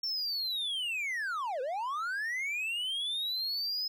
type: linear two-way sweep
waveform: triangle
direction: down then up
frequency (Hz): 5480 to 483.1 to 5120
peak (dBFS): -30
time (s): 0.03-3.88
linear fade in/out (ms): 5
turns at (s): 1.61
effects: none